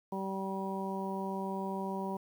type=harmonic tone; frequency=193 Hz; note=G3; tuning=27 cents flat; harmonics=1 / 2 / 3 / 4 / 5; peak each=-37 / -40 / -44 / -43 / -40 dBFS; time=0.12-2.17 s; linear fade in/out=5 ms; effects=10-bit